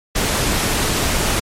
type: noise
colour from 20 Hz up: pink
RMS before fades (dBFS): -18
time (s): 0.15-1.4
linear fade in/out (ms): 10
effects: low-pass 12000 Hz 12 dB/octave + MP3 64 kbps